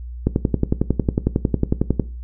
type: click train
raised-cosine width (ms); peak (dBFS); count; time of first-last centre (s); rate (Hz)
3; -3; 20; 0.27-1.997; 11
effects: noise-tail reverb RT60 0.3 s tail -17 dB re dry + added 60 Hz sine -29 dBFS peak until 2.23 s